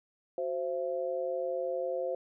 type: tone with amplitude modulation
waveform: sine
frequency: 523.3 Hz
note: C5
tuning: in tune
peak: -26 dBFS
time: 0.38-2.15 s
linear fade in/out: 2 ms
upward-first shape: sine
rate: 152 Hz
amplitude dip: 95%
effects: none